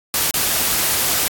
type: noise with dropouts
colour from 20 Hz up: white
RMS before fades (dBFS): -18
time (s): 0.14-1.28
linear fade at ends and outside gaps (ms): 1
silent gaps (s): 0.31-0.34
effects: AAC 64 kbps